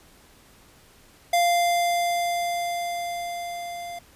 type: tone with level ramp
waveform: square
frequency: 695 Hz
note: F5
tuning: 9 cents flat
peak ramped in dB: -18 to -34 dBFS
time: 1.33-3.99 s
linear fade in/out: 5 ms
effects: pink hiss -54 dBFS RMS until 4.15 s + resampled to 32000 Hz